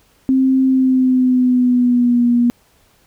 sine tone with pitch glide, 263.3 to 240.1 Hz, C4 to B3, +11 to -49 cents, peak -10 dBFS, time 0.29-2.5 s, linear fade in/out 0 ms, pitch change -160 cents, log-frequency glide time 0.65-2.25 s, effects pink hiss -55 dBFS RMS until 3.06 s

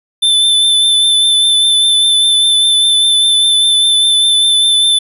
square tone with vibrato, 3532 Hz, A7, 6 cents sharp, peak -8 dBFS, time 0.22-4.99 s, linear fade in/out 10 ms, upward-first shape triangle, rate 5 Hz, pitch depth 23 cents each way, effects resampled to 32000 Hz

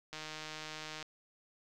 click train, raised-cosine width 0.2 ms, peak -26 dBFS, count 140, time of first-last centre 0.13-1.027 s, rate 155 Hz, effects none

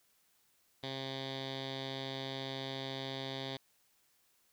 10% pulse tone with low-pass filter, 134.1 Hz, C3, 43 cents sharp, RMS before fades -41 dBFS, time 0.83-3.57 s, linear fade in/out 5 ms, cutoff 3900 Hz, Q 9.7, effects white hiss -72 dBFS RMS until 4.52 s

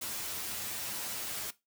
white noise with comb filter, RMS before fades -38 dBFS, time 0.01-1.51 s, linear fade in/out 10 ms, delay 9.3 ms, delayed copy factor +0.9, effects noise-tail reverb RT60 0.2 s tail -17 dB re dry

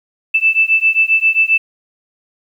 sine beating tone pair, 2638 / 2645.5 Hz, E7 / E7, +1 / +6 cents, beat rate 7.5 Hz, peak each -13 dBFS, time 0.34-1.58 s, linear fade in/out 10 ms, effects 8-bit

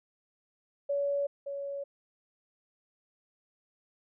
sine tone pair in turn, 566 / 560.8 Hz, C#5 / C#5, +36 / +20 cents, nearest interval unison, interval 16 cents, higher first, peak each -27 / -34 dBFS, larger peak first, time 0.89-1.27 / 1.46-1.84 s, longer neither, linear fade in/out 10 ms, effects none

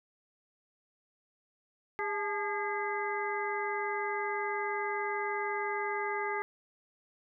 harmonic tone with a mistuned harmonic, 407.3 Hz, G#4, 34 cents flat, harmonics 1 / 2 / 3 / 4 / 5, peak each -36 / -36 / -39 / -40 / -38 dBFS, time 1.99-6.42 s, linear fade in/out 0 ms, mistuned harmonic 2, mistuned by +95 cents, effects none

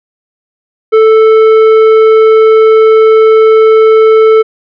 sine tone with tanh clipping, 440 Hz, A4, in tune, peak -3 dBFS, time 0.92-4.43 s, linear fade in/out 20 ms, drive 10 dB, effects none

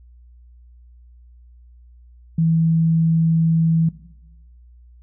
sine tone, 163.1 Hz, E3, 18 cents flat, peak -14 dBFS, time 2.38-3.89 s, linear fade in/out 5 ms, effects noise-tail reverb RT60 1.0 s tail -17 dB re dry + added 60 Hz sine -44 dBFS peak until 5.02 s

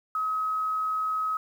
sine tone, 1274 Hz, D#6, 41 cents sharp, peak -25 dBFS, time 0.15-1.37 s, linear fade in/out 2 ms, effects 9-bit

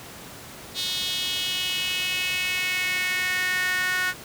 sawtooth tone with high-pass filter sweep, 366.8 Hz, F#4, 15 cents flat, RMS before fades -26 dBFS, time 0.74-4.14 s, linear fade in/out 50 ms, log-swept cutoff 3700 to 1600 Hz, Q 4.3, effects pink hiss -41 dBFS RMS until 4.24 s + high-pass 80 Hz 12 dB/octave

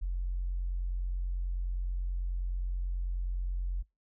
sine tone, 44.68 Hz, F1, 40 cents sharp, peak -29 dBFS, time 0.01-3.83 s, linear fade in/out 20 ms, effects noise-tail reverb RT60 0.2 s tail -25 dB re dry + tanh soft clip ceiling -25 dBFS

